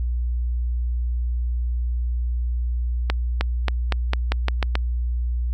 accelerating click train, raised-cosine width 0.3 ms, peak -5 dBFS, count 9, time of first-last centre 3.1-4.754 s, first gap 310 ms, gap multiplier 0.88, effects added 60 Hz sine -20 dBFS peak until 5.53 s + MP3 96 kbps

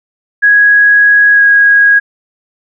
sine tone with pitch glide, 1661.2 to 1646.9 Hz, G#6 to G#6, 0 to -15 cents, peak -3 dBFS, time 0.42-2 s, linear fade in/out 20 ms, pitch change -15 cents, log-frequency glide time 1.33-1.42 s, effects none

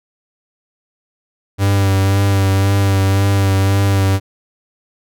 45% pulse tone with vibrato, 98 Hz, G2, in tune, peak -11 dBFS, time 1.58-4.2 s, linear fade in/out 50 ms, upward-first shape sine, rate 1.9 Hz, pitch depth 24 cents each way, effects none

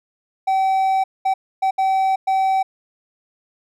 triangle tone bursts at uneven times, 767 Hz, G5, 38 cents flat, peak -13 dBFS, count 5, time 0.47-1.04 / 1.25-1.34 / 1.62-1.71 / 1.78-2.16 / 2.27-2.63 s, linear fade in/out 10 ms, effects none

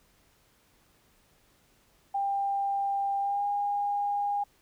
sine tone with pitch glide, 795 to 813.6 Hz, G5 to G#5, +24 to -36 cents, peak -26 dBFS, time 2.14-4.44 s, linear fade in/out 10 ms, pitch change +40 cents, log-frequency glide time 3.19-3.46 s, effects pink hiss -65 dBFS RMS until 4.61 s

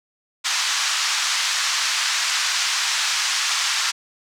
white band-pass noise, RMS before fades -22 dBFS, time 0.44-3.92 s, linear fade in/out 20 ms, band 1000 to 6500 Hz, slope 24 dB/octave, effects none

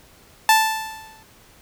sawtooth tone with exponential decay, 880 Hz, A5, in tune, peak -6 dBFS, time 0.49-1.23 s, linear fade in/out 1 ms, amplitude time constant 160 ms, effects pink hiss -51 dBFS RMS until 1.61 s

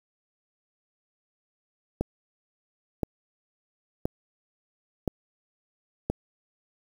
click train, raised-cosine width 2 ms, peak -12 dBFS, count 5, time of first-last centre 2.01-6.1 s, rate 0.978 Hz, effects 7-bit

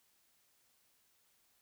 silence, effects white hiss -73 dBFS RMS until 1.61 s

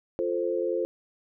sine chord, F major, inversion none, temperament equal, 349.2 / 440 / 523.3 Hz, F4 / A4 / C5, 0 / 0 / 0 cents, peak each -29 / -30 / -29 dBFS, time 0.19-0.85 s, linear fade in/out 0 ms, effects none

